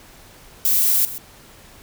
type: noise with echo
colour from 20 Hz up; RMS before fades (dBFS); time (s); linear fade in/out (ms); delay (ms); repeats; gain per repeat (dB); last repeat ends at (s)
violet; -17; 0.65-1.05; 0; 130; 1; -14; 1.18
effects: pink hiss -46 dBFS RMS until 1.82 s